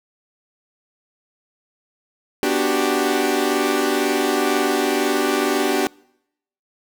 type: chord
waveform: sawtooth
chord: G major seventh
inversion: first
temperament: equal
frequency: 246.9 / 293.7 / 370 / 392 Hz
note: B3 / D4 / F#4 / G4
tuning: 0 / 0 / 0 / 0 cents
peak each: -22 / -18 / -19 / -18 dBFS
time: 2.43-5.87 s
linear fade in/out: 0 ms
effects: noise-tail reverb RT60 0.8 s tail -26 dB re dry